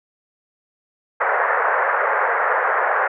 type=band-pass noise; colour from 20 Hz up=white; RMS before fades=-19 dBFS; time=1.2-3.08 s; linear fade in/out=10 ms; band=460 to 1800 Hz; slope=48 dB/octave; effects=none